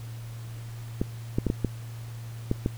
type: clicks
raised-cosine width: 3 ms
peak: -11 dBFS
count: 7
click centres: 1.015 / 1.385 / 1.467 / 1.501 / 1.647 / 2.514 / 2.661 s
effects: added 115 Hz sine -36 dBFS peak until 2.77 s + pink hiss -50 dBFS RMS until 2.77 s